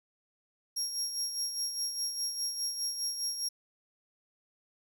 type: tone with tremolo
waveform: 30% pulse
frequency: 5588 Hz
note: F8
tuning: in tune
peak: -26 dBFS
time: 0.76-3.49 s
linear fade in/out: 10 ms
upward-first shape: sine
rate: 4.9 Hz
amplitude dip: 55%
effects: none